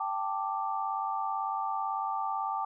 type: chord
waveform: sine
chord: G suspended second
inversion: none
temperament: just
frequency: 784 / 882 / 1176 Hz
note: G5 / A5 / D6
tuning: 0 / +4 / +2 cents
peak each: -34 dBFS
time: 0-2.65 s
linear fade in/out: 5 ms
effects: none